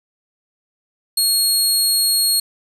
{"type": "tone", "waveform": "20% pulse", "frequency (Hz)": 4300, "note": "C8", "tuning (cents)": 47, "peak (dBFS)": -8, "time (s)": [1.17, 2.4], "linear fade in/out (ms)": 5, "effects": ["resampled to 32000 Hz", "7-bit"]}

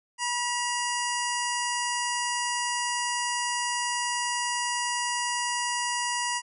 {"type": "harmonic tone with a mistuned harmonic", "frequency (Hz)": 970, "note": "B5", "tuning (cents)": -31, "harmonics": [1, 2, 3, 5, 6, 7, 8, 9, 10], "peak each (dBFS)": [-30, -33, -35, -37, -38, -38, -39, -40, -40], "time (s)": [0.18, 6.42], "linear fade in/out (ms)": 50, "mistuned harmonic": 3, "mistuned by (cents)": -48, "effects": []}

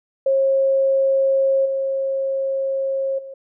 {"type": "tone with level steps", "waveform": "sine", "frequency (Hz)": 540, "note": "C#5", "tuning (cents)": -45, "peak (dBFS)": [-14, -19, -32], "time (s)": [0.26, 3.34], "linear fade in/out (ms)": 5, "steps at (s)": [1.65, 3.18], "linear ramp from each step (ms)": 10, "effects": []}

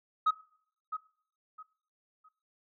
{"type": "tone with echo", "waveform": "sine", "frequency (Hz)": 1267, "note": "D#6", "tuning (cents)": 31, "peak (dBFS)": -20, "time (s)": [0.26, 0.31], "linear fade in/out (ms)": 10, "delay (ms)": 660, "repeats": 3, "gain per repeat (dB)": -12, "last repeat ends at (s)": 2.29, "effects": ["noise-tail reverb RT60 0.6 s tail -20 dB re dry", "tanh soft clip ceiling -21 dBFS"]}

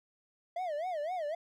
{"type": "tone with vibrato", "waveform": "triangle", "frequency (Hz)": 659.3, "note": "E5", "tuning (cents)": 0, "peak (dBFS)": -31, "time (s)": [0.56, 1.35], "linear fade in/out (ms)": 5, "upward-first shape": "sine", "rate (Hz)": 3.9, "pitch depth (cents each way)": 220, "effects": []}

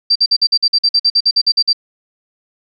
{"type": "tone bursts", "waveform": "sine", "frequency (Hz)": 4690, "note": "D8", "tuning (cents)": -3, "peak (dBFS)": -8, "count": 16, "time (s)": [0.1, 1.731], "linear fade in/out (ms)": 10, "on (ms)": 56, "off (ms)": 49, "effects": []}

